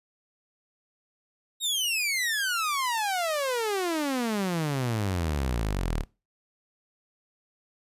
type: exponential sweep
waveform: sawtooth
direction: down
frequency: 3807 to 35.07 Hz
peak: -22 dBFS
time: 1.6-6.05 s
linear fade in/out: 50 ms
effects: noise-tail reverb RT60 0.3 s tail -23 dB re dry + resampled to 32000 Hz